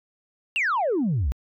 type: exponential sweep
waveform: sine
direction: down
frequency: 2861 to 55 Hz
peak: -19 dBFS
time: 0.56-1.32 s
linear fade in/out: 0 ms
effects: tanh soft clip ceiling -18 dBFS